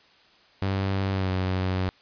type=tone with pitch glide; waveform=sawtooth; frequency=97 to 93.1 Hz; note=G2 to F#2; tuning=-18 to +11 cents; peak=-20 dBFS; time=0.62-1.89 s; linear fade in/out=0 ms; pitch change=-71 cents; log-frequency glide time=1.12-1.3 s; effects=white hiss -57 dBFS RMS until 2.01 s + resampled to 11025 Hz